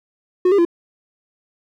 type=tone with pitch steps; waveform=triangle; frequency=363.8 / 402 / 341.6 Hz; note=F#4 / G4 / F4; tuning=-29 / +44 / -38 cents; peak=-9 dBFS; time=0.45-0.651 s; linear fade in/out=5 ms; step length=67 ms; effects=none